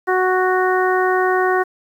harmonic tone, 370 Hz, F#4, in tune, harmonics 1 / 2 / 3 / 4 / 5, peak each -17 / -20 / -22 / -23 / -24 dBFS, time 0.07-1.64 s, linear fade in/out 20 ms, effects 8-bit

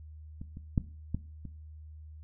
clicks, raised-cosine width 5 ms, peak -28 / -30 / -13 / -19 / -28 dBFS, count 5, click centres 0.415 / 0.571 / 0.778 / 1.146 / 1.453 s, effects noise-tail reverb RT60 0.4 s tail -17 dB re dry + added 77 Hz sine -45 dBFS peak until 2.23 s

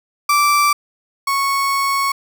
35% pulse tone pair in turn, 1168 / 1105 Hz, D6 / C#6, -10 / -6 cents, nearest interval minor second, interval 96 cents, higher first, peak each -10 / -14 dBFS, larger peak first, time 0.29-0.73 / 1.27-2.12 s, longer second, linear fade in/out 5 ms, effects none

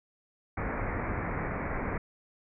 pink low-pass noise, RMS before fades -33 dBFS, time 0.57-1.98 s, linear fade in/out 5 ms, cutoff 2300 Hz, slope 96 dB/octave, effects none

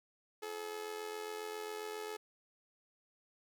sawtooth tone with amplitude modulation, 428.4 Hz, A4, 46 cents flat, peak -34 dBFS, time 0.42-2.17 s, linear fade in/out 10 ms, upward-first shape sine, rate 87.4 Hz, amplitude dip 65%, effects none

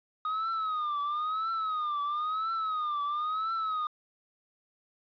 triangle tone with vibrato, 1244.5 Hz, D#6, in tune, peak -27 dBFS, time 0.25-3.87 s, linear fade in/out 2 ms, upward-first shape triangle, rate 0.99 Hz, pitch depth 140 cents each way, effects resampled to 11025 Hz + 10-bit

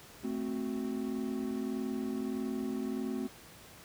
triangle chord, F# diminished, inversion first, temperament equal, 220 / 261.6 / 370 Hz, A3 / C4 / F#4, 0 / 0 / 0 cents, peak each -35 / -34 / -38 dBFS, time 0.23-3.28 s, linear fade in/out 20 ms, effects pink hiss -53 dBFS RMS until 3.84 s + high-pass 60 Hz 12 dB/octave

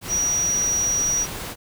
sine tone in noise, 5780 Hz, F#8, 41 cents flat, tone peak -19 dBFS, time 0.08-1.27 s, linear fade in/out 50 ms, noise pink, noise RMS -32 dBFS, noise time 0.01-1.56 s, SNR +10 dB, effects none

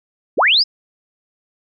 sine linear sweep, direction up, 161.2 to 5274 Hz, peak -10 dBFS, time 0.37-0.64 s, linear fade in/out 20 ms, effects none

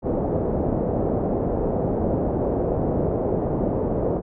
white low-pass noise, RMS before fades -23 dBFS, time 0.02-4.22 s, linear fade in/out 50 ms, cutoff 590 Hz, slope 24 dB/octave, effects none

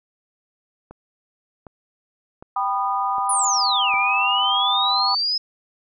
click train, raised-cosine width 1 ms, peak -25 dBFS, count 5, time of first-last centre 0.91-3.94 s, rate 1.32 Hz
sine chord, G augmented, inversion none, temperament equal with one note detuned, 784 / 987.8 / 1227.4 Hz, G5 / B5 / D#6, 0 / 0 / -24 cents, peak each -24 dBFS, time 2.56-5.15 s, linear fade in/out 5 ms
sine exponential two-way sweep, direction down then up, 10240 to 2311 to 5150 Hz, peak -19 dBFS, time 3.29-5.38 s, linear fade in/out 5 ms, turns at 3.95 s
effects none

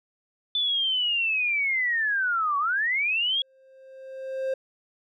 sine linear two-way sweep, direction down then up, 3515 to 1108.7 to 3356 Hz, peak -22 dBFS, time 0.55-3.42 s, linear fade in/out 2 ms, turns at 2.58 s
triangle tone with exponential growth, 529 Hz, C5, 19 cents sharp, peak -21 dBFS, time 3.34-4.54 s, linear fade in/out 5 ms, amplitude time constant 260 ms
effects none

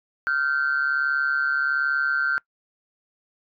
sine tone pair together, 1396.9 / 1538.2 Hz, F6 / G6, 0 / -33 cents, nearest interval major second, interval 167 cents, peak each -22 dBFS, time 0.27-2.38 s, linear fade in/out 0 ms, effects noise-tail reverb RT60 0.1 s tail -24 dB re dry + tanh soft clip ceiling -15 dBFS

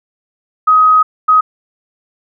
sine tone bursts at uneven times, 1260 Hz, D#6, 21 cents sharp, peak -5 dBFS, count 2, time 0.67-1.03 / 1.28-1.41 s, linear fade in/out 10 ms, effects none

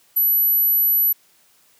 sine tone, 11840 Hz, F#9, in tune, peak -14 dBFS, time 0.16-1.13 s, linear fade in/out 10 ms, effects white hiss -57 dBFS RMS until 1.79 s + high-pass 100 Hz 12 dB/octave

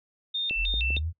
sine tone with vibrato, 3121 Hz, G7, 8 cents flat, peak -26 dBFS, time 0.34-0.99 s, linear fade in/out 10 ms, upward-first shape square, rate 3.2 Hz, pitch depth 270 cents each way
clicks, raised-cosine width 2 ms, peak -26 dBFS, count 4, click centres 0.51 / 0.74 / 0.905 / 0.968 s
sine linear sweep, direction up, 36.71 to 87.2 Hz, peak -27 dBFS, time 0.55-1.13 s, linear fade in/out 50 ms
effects noise-tail reverb RT60 0.1 s tail -20 dB re dry

